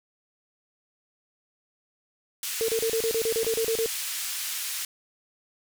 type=band-pass noise; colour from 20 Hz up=white; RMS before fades=-32 dBFS; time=2.43-4.85 s; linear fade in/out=2 ms; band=1800 to 14000 Hz; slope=12 dB/octave
type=tone bursts; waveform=sine; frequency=451.8 Hz; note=A4; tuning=46 cents sharp; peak=-23 dBFS; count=12; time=2.61-3.86 s; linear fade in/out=0 ms; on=73 ms; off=34 ms
type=click; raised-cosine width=1 ms; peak=-23 dBFS; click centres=3.446 s
effects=none